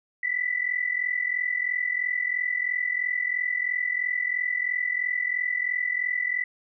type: tone pair together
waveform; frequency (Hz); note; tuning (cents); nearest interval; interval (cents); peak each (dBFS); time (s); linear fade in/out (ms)
sine; 1960 / 2003; B6 / B6; -14 / +24; unison; 38; -27; 0.23-6.44; 5
effects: none